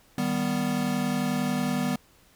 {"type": "chord", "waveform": "square", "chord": "Eb augmented", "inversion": "none", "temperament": "equal", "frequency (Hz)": [155.56, 196, 246.9], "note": ["Eb3", "G3", "B3"], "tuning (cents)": [0, 0, 0], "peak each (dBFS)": [-33, -30, -28], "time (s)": [0.18, 1.96], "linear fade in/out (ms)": 2, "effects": ["pink hiss -59 dBFS RMS until 2.35 s"]}